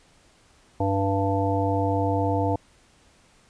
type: harmonic tone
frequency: 98 Hz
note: G2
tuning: in tune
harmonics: 1 / 3 / 5 / 7 / 9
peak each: -25 / -27 / -28 / -28 / -29 dBFS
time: 0.8-2.56 s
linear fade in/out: 5 ms
effects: pink hiss -58 dBFS RMS until 3.49 s + resampled to 22050 Hz